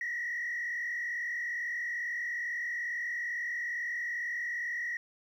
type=tone with frequency modulation; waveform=sine; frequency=1913 Hz; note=A#6; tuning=44 cents sharp; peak=-31 dBFS; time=0.01-4.97 s; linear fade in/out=2 ms; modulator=42.3 Hz; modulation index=1.5; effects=tanh soft clip ceiling -29 dBFS + 11-bit